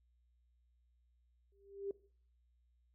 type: tone with exponential growth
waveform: sine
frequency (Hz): 397.1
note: G4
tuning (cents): +22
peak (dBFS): -35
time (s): 1.52-1.91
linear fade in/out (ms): 2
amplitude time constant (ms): 84
effects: noise-tail reverb RT60 0.5 s tail -20 dB re dry + added 60 Hz sine -70 dBFS peak until 2.94 s